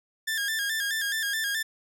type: tone with vibrato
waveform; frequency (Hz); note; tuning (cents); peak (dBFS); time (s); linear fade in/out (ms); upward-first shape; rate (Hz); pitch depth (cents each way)
sawtooth; 1700; G#6; +40; -23; 0.27-1.63; 10; square; 4.7; 72
effects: none